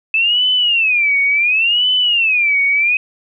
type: tone with vibrato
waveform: sine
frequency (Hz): 2596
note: E7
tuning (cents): -27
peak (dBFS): -11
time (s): 0.14-2.97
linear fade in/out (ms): 2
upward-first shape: sine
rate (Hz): 0.7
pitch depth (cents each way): 260
effects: none